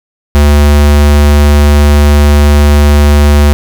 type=tone; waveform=square; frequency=73.1 Hz; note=D2; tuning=7 cents flat; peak=-3 dBFS; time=0.35-3.53 s; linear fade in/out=0 ms; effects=none